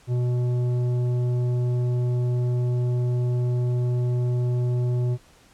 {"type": "tone with tanh clipping", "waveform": "sine", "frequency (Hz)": 123.1, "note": "B2", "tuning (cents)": -5, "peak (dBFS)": -22, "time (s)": [0.07, 5.18], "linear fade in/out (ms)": 50, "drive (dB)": 10, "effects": ["pink hiss -55 dBFS RMS until 5.53 s", "low-pass 10000 Hz 12 dB/octave"]}